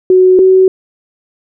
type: tone pair in turn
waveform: sine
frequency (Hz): 370.5 / 376.1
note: F#4 / F#4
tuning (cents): +2 / +28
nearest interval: unison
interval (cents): 26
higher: second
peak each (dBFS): -3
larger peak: neither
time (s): 0.1-0.39 / 0.39-0.68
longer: neither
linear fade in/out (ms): 2
effects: none